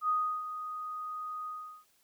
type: tone with ADSR envelope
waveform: sine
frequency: 1244.5 Hz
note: D#6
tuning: in tune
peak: -25 dBFS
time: 0.01-1.85 s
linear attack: 76 ms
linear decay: 340 ms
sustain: -11 dB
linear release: 380 ms
effects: white hiss -69 dBFS RMS until 2.03 s